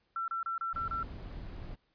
sine tone bursts, 1347 Hz, E6, 37 cents sharp, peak -32 dBFS, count 6, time 0.16-1.03 s, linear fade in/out 2 ms, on 120 ms, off 30 ms
brown noise, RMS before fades -43 dBFS, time 0.73-1.76 s, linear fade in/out 20 ms
effects pink hiss -75 dBFS RMS until 1.94 s + resampled to 11025 Hz

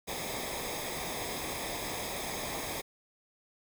pink noise with comb filter, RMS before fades -37 dBFS, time 0.07-2.82 s, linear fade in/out 20 ms, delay 0.69 ms, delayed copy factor -0.7, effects none

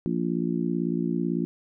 harmonic tone, 58 Hz, A#1, 8 cents flat, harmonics 3 / 4 / 5 / 6, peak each -28 / -29 / -30 / -31 dBFS, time 0.06-1.45 s, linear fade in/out 0 ms, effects none

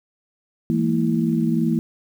sine tone cluster, 166.2 / 208.9 / 229.3 / 327.6 Hz, E3 / G#3 / A#3 / E4, +15 / +10 / -28 / -11 cents, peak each -22 / -28 / -20 / -25 dBFS, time 0.7-1.79 s, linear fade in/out 0 ms, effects 8-bit

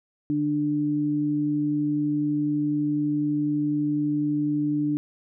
sine tone pair together, 148 / 296 Hz, D3 / D4, +14 / +14 cents, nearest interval octave, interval 1200 cents, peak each -30 / -22 dBFS, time 0.3-4.97 s, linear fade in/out 0 ms, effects none

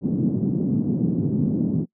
white band-pass noise, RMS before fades -22 dBFS, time 0.01-1.86 s, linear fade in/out 50 ms, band 140 to 260 Hz, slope 24 dB/octave, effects noise-tail reverb RT60 0.1 s tail -24 dB re dry

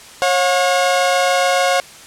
sawtooth tone pair together, 546 / 719 Hz, C#5 / F#5, -26 / -50 cents, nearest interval perfect fourth, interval 476 cents, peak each -12 dBFS, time 0.22-1.8 s, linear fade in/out 0 ms, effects white hiss -39 dBFS RMS until 2.06 s + low-pass 9000 Hz 12 dB/octave

